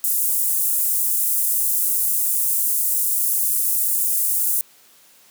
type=high-pass noise; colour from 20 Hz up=pink; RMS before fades=-20 dBFS; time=0.04-4.61 s; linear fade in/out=0 ms; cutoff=9500 Hz; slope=24 dB/octave; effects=white hiss -52 dBFS RMS until 5.3 s + high-pass 150 Hz 12 dB/octave